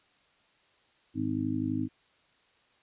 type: harmonic tone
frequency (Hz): 51.91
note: G#1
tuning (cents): 0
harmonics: 2 / 3 / 4 / 5 / 6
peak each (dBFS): -36 / -40 / -40 / -31 / -33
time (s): 1.14-1.89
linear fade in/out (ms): 50
effects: white hiss -66 dBFS RMS until 2.82 s + resampled to 8000 Hz